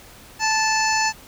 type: harmonic tone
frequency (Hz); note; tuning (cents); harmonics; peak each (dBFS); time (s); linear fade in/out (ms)
876; A5; -8; 1 / 2 / 3 / 5 / 6 / 7 / 8; -21 / -24 / -26 / -28 / -29 / -29 / -30; 0.39-1.13; 50
effects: pink hiss -45 dBFS RMS until 1.27 s

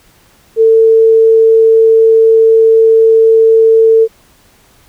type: tone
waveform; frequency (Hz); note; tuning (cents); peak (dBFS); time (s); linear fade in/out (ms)
sine; 448; A4; +31; -3; 0.56-4.08; 50
effects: pink hiss -47 dBFS RMS until 4.88 s

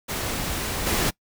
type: noise with level steps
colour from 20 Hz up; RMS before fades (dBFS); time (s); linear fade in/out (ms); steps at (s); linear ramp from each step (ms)
pink; -28 / -23; 0.08-1.11; 20; 0.86; 10
effects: noise-tail reverb RT60 0.1 s tail -23 dB re dry

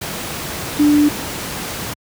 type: tone in noise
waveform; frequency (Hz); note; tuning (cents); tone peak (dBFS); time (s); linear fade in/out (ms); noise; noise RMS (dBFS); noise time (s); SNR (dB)
sine; 294.9; D4; +7; -9; 0.79-1.09; 10; pink; -25; 0.01-1.94; +13
effects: high-pass 80 Hz 12 dB/octave

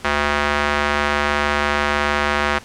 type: tone with band-pass filter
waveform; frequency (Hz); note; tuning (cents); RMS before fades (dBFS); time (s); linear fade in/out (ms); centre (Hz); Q
square; 73.1; D2; -7; -19; 0.04-2.59; 10; 1600; 1.1
effects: pink hiss -42 dBFS RMS until 2.64 s + low-pass 9000 Hz 12 dB/octave

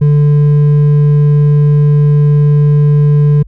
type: tone with hard clipping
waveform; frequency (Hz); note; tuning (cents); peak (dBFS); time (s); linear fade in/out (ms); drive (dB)
sine; 146.83; D3; 0; -6; 0.01-3.43; 10; 4
effects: added 50 Hz sine -31 dBFS peak until 3.47 s

